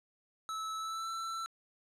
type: tone with pitch glide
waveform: square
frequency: 1304 to 1335.3 Hz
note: E6 to E6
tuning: -19 to +22 cents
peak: -37 dBFS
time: 0.49-1.46 s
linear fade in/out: 0 ms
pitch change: +41 cents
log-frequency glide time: 0.77-1.1 s
effects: low-pass 9000 Hz 12 dB/octave